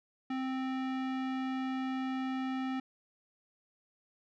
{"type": "tone with low-pass filter", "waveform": "square", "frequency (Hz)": 261.6, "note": "C4", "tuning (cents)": 0, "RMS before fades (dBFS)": -35, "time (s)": [0.3, 2.8], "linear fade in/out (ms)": 5, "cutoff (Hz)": 2600, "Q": 0.99, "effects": []}